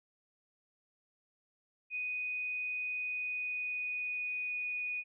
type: tone with pitch glide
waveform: sine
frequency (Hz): 2489 to 2472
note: D#7 to D#7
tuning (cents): 0 to -12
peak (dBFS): -34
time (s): 1.9-5.04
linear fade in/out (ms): 50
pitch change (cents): -12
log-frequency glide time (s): 2.97-4.69
effects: none